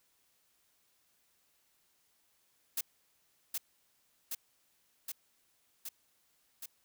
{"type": "noise with echo", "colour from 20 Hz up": "blue", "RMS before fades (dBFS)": -34, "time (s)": [2.77, 2.81], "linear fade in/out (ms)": 5, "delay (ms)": 770, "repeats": 5, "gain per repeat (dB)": -2, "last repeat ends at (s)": 6.66, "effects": ["white hiss -73 dBFS RMS until 6.84 s"]}